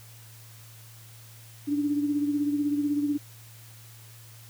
sine beating tone pair, 289.7 / 305.7 Hz, D4 / D#4, -24 / -30 cents, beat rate 16 Hz, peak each -24 / -33 dBFS, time 1.67-3.18 s, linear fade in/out 20 ms, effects added 113 Hz sine -48 dBFS peak until 4.49 s + white hiss -52 dBFS RMS until 4.49 s

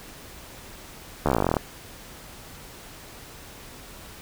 slowing click train, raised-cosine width 1 ms, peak -7 dBFS, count 17, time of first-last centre 1.26-1.568 s, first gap 13 ms, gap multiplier 1.05, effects pink hiss -44 dBFS RMS until 4.21 s

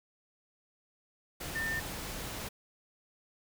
sine tone in noise, 1802 Hz, A6, 41 cents sharp, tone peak -32 dBFS, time 1.55-1.8 s, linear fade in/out 10 ms, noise pink, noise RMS -40 dBFS, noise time 1.4-2.49 s, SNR +5 dB, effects none

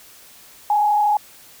sine tone with frequency modulation, 834 Hz, G#5, 7 cents sharp, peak -14 dBFS, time 0.7-1.17 s, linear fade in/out 2 ms, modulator 32.9 Hz, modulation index 0.67, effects white hiss -46 dBFS RMS until 1.6 s

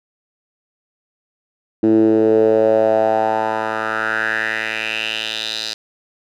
10% pulse tone with band-pass filter sweep, 110 Hz, A2, in tune, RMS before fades -17 dBFS, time 1.83-5.74 s, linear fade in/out 5 ms, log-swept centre 300 to 4500 Hz, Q 4.2, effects none

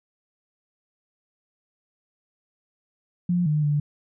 sine tone with pitch steps, 176.4 / 151.1 / 147.1 Hz, F3 / D3 / D3, +18 / +50 / +3 cents, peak -19 dBFS, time 3.29-3.8 s, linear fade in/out 5 ms, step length 170 ms, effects none

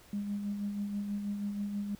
sine tone with tremolo, 203.6 Hz, G#3, 34 cents flat, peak -30 dBFS, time 0.13-1.95 s, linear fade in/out 2 ms, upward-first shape sine, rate 6.2 Hz, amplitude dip 45%, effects tanh soft clip ceiling -26 dBFS + pink hiss -58 dBFS RMS until 1.99 s

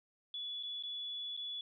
sine tone with dropouts, 3422 Hz, A7, 49 cents flat, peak -39 dBFS, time 0.34-1.61 s, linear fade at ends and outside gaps 2 ms, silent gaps 0.628-0.633 / 0.826-0.835 / 1.367-1.374 s, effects none

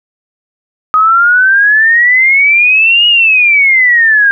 sine exponential two-way sweep, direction up then down, 1250 to 2900 to 1599 Hz, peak -4 dBFS, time 0.94-4.31 s, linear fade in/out 0 ms, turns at 3.07 s, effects none

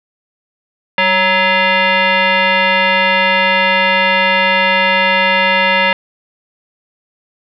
sine tone with frequency modulation, 554 Hz, C#5, 1 cent flat, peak -9 dBFS, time 0.98-5.93 s, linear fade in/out 2 ms, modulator 746 Hz, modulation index 3.4, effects none

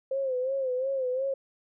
sine tone with vibrato, 523.3 Hz, C5, in tune, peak -26 dBFS, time 0.11-1.34 s, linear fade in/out 5 ms, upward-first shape sine, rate 2.8 Hz, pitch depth 78 cents each way, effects none

